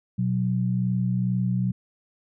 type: tone pair together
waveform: sine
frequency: 122.69 / 185 Hz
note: B2 / F#3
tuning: -11 / 0 cents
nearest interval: perfect fifth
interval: 711 cents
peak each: -24 dBFS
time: 0.18-1.72 s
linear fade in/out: 10 ms
effects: none